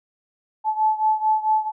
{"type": "beating tone pair", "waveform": "sine", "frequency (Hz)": [865, 869.5], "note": ["A5", "A5"], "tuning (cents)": [-30, -21], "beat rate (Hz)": 4.5, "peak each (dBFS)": [-19, -22], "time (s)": [0.64, 1.72], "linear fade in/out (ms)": 50, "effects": []}